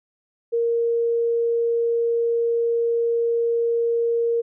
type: tone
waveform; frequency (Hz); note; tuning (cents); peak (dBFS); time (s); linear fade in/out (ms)
sine; 466.2; A#4; 0; -18; 0.52-4.42; 20
effects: none